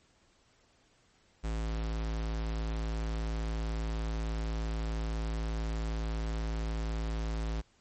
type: tone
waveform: square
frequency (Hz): 55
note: A1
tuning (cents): 0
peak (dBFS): -32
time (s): 1.43-7.62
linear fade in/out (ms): 20
effects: pink hiss -67 dBFS RMS until 7.8 s + MP3 32 kbps